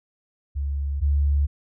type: tone pair in turn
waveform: sine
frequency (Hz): 70.4 / 71.55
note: C#2 / D2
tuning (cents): +27 / -45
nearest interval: unison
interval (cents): 28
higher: second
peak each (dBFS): -23 / -17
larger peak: second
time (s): 0.55-1.01 / 1.01-1.47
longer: neither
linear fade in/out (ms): 20
effects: none